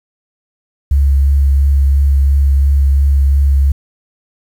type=tone with vibrato; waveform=sine; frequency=69.4 Hz; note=C#2; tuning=3 cents sharp; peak=-7 dBFS; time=0.91-3.72 s; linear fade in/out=5 ms; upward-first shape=triangle; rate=2.9 Hz; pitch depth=21 cents each way; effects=7-bit